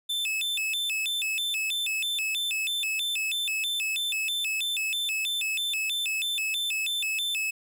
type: tone with vibrato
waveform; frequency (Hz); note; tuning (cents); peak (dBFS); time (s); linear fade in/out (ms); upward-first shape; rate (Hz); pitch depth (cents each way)
45% pulse; 3029; F#7; +40; -26; 0.09-7.51; 10; square; 3.1; 270
effects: none